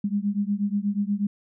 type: beating tone pair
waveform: sine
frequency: 199.9 / 208.2 Hz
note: G3 / G#3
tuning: +34 / +5 cents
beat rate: 8.3 Hz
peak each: -25 / -26 dBFS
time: 0.04-1.27 s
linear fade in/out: 5 ms
effects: none